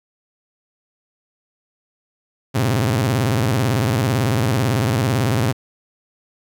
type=tone with vibrato; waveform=sawtooth; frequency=118.1 Hz; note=A#2; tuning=23 cents sharp; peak=-12 dBFS; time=2.54-5.53 s; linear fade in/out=20 ms; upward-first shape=square; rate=18 Hz; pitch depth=220 cents each way; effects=9-bit